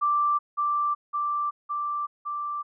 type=tone with echo; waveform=sine; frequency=1174.7 Hz; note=D6; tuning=in tune; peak=-20 dBFS; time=0.01-0.39 s; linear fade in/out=20 ms; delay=560 ms; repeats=4; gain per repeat=-2 dB; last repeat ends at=2.63 s; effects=none